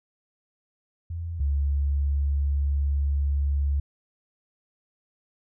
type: tone pair in turn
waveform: sine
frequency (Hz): 84 / 70.64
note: E2 / C#2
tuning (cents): +33 / +33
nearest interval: minor third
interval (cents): 300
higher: first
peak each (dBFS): -29 / -21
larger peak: second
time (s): 1.1-1.4 / 1.4-3.8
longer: second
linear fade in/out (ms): 5
effects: none